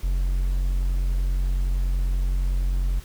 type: tone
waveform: triangle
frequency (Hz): 45.27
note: F#1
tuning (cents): -37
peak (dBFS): -18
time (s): 0.03-3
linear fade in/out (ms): 10
effects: pink hiss -47 dBFS RMS until 3.04 s